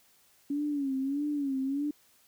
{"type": "tone with vibrato", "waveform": "sine", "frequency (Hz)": 280, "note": "C#4", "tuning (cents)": 18, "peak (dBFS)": -28, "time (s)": [0.5, 1.91], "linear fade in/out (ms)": 5, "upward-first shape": "sine", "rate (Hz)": 1.6, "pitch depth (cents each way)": 98, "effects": ["white hiss -64 dBFS RMS until 2.27 s"]}